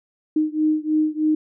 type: beating tone pair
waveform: sine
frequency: 307.5 / 310.7 Hz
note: D#4 / D#4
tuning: -20 / -2 cents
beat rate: 3.2 Hz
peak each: -20 / -21 dBFS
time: 0.36-1.35 s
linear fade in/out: 5 ms
effects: none